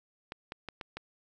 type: clicks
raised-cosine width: 0.3 ms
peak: -23 dBFS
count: 5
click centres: 0.321 / 0.521 / 0.687 / 0.812 / 0.97 s
effects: none